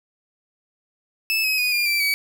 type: tone with pitch steps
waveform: 30% pulse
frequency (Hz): 2620 / 2547 / 2476 / 2407 / 2340 / 2274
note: E7 / D#7 / D#7 / D7 / D7 / C#7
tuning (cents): -11 / +40 / -9 / +42 / -7 / +44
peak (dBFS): -16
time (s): 1.3-2.14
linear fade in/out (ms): 0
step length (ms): 140
effects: none